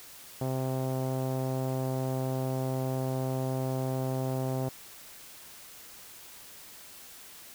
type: tone with low-pass filter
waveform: sawtooth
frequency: 130.81 Hz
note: C3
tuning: in tune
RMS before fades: -31 dBFS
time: 0.41-4.69 s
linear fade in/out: 5 ms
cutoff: 710 Hz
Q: 1.9
effects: white hiss -49 dBFS RMS until 7.54 s